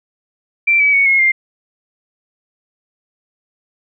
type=tone with pitch steps; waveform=sine; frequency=2349 / 2286 / 2225 / 2165 / 2107 Hz; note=D7 / D7 / C#7 / C#7 / C7; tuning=0 / -47 / +6 / -41 / +12 cents; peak=-9 dBFS; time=0.67-1.32 s; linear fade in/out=10 ms; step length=130 ms; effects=none